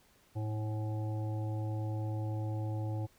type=harmonic tone with a mistuned harmonic; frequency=108.2 Hz; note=A2; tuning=29 cents flat; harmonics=1 / 3 / 5 / 7 / 8; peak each=-33 / -43 / -47 / -50 / -51 dBFS; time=0.35-3.07 s; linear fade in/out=20 ms; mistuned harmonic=8; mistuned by=-37 cents; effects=pink hiss -66 dBFS RMS until 3.18 s